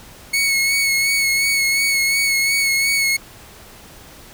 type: tone with vibrato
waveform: sawtooth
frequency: 2202 Hz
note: C#7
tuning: 12 cents flat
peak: -12 dBFS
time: 0.33-3.17 s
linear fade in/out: 10 ms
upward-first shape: sine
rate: 2.8 Hz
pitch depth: 27 cents each way
effects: pink hiss -42 dBFS RMS until 4.33 s